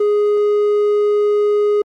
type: tone with hard clipping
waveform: sine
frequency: 415.3 Hz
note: G#4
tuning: in tune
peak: -13 dBFS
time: 0-1.82 s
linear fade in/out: 5 ms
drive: 3 dB
effects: Opus 24 kbps